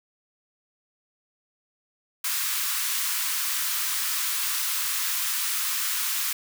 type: high-pass noise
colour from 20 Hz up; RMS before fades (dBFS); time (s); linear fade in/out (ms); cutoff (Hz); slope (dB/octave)
white; -27; 2.24-6.33; 5; 1000; 48
effects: none